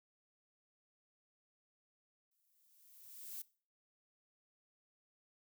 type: noise with exponential growth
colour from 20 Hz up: violet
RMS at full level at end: -44 dBFS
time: 2.31-3.42 s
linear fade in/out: 5 ms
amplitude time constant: 240 ms
effects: noise-tail reverb RT60 0.4 s tail -20 dB re dry